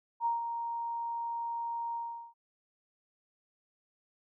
sine tone with ADSR envelope, 933 Hz, A#5, 1 cent sharp, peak -26 dBFS, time 0.2-2.34 s, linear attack 56 ms, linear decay 150 ms, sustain -7 dB, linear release 390 ms, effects none

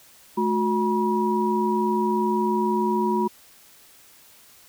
sine tone cluster, 215.9 / 363.8 / 963 Hz, A3 / F#4 / B5, -33 / -29 / -44 cents, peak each -24 dBFS, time 0.37-3.28 s, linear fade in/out 10 ms, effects white hiss -52 dBFS RMS until 4.68 s

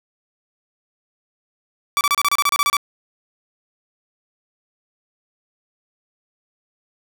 sawtooth tone bursts, 1153 Hz, D6, 32 cents flat, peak -11 dBFS, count 12, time 1.97-2.768 s, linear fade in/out 0 ms, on 39 ms, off 30 ms, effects none

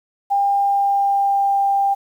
sine tone with pitch glide, 800 to 793.6 Hz, G5 to G5, +35 to +21 cents, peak -14 dBFS, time 0.3-1.95 s, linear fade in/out 20 ms, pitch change -14 cents, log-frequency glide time 0.51-1.63 s, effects 8-bit

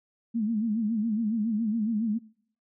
sine tone with vibrato, 220 Hz, A3, in tune, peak -24 dBFS, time 0.34-2.19 s, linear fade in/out 20 ms, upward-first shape sine, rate 7.2 Hz, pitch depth 110 cents each way, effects noise-tail reverb RT60 0.6 s tail -22 dB re dry

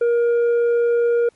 sine tone with tanh clipping, 472.6 Hz, A#4, 24 cents sharp, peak -15 dBFS, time 0.01-1.29 s, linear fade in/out 5 ms, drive 4 dB, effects pink hiss -60 dBFS RMS until 1.35 s + MP3 48 kbps

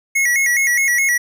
square tone with vibrato, 2050 Hz, C7, 36 cents flat, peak -14 dBFS, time 0.15-1.18 s, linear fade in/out 10 ms, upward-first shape square, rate 4.8 Hz, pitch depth 100 cents each way, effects none

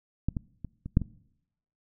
clicks, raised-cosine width 5 ms, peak -14 / -18 / -24 / -24 / -7 / -20 dBFS, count 6, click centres 0.286 / 0.368 / 0.647 / 0.86 / 0.971 / 1.017 s, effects noise-tail reverb RT60 0.8 s tail -23 dB re dry

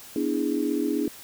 sine chord, E dominant seventh, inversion second, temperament equal, 246.9 / 293.7 / 329.6 / 415.3 Hz, B3 / D4 / E4 / G#4, 0 / 0 / 0 / 0 cents, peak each -30 / -26 / -29 / -30 dBFS, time 0.16-1.08 s, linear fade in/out 2 ms, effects white hiss -45 dBFS RMS until 1.23 s

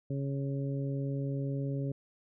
harmonic tone, 138.3 Hz, C#3, 4 cents flat, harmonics 1 / 2 / 3 / 4, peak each -32 / -38 / -42 / -44 dBFS, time 0.1-1.92 s, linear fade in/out 5 ms, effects none

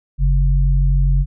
sine tone pair together, 46.25 / 138.59 Hz, F#1 / C#3, 0 / 0 cents, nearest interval octave + perfect fifth, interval 1900 cents, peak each -12 / -18 dBFS, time 0.18-1.26 s, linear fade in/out 50 ms, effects none

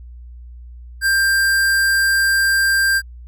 square tone, 1586 Hz, G6, 20 cents sharp, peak -14 dBFS, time 1.01-3.02 s, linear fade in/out 50 ms, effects added 60 Hz sine -34 dBFS peak until 3.27 s

